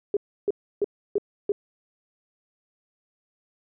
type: tone bursts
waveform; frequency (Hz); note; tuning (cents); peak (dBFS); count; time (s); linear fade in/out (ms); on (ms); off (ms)
sine; 407; G#4; -35; -19; 5; 0.14-1.52; 2; 28; 310
effects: none